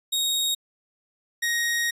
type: tone pair in turn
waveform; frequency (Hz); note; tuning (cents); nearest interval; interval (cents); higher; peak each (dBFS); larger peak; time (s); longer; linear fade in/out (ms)
sawtooth; 3756 / 1878; A#7 / A#6; +12 / +12; octave; 1200; first; -19; neither; 0.12-0.55 / 1.42-1.91; second; 10
effects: resampled to 32000 Hz